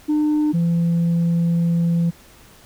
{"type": "tone pair in turn", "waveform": "sine", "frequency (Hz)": [301.8, 169.38], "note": ["D4", "E3"], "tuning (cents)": [47, 47], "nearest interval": "minor seventh", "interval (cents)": 1000, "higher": "first", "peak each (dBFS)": -13, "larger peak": "neither", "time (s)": [[0.08, 0.53], [0.53, 2.11]], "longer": "second", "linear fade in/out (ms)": 20, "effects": ["tanh soft clip ceiling -14 dBFS", "pink hiss -48 dBFS RMS until 2.65 s"]}